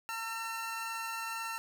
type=tone pair together; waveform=25% pulse; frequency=908 / 1351 Hz; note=A#5 / E6; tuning=-46 / +42 cents; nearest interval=perfect fifth; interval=688 cents; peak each=-36 / -35 dBFS; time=0.09-1.58 s; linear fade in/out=0 ms; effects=none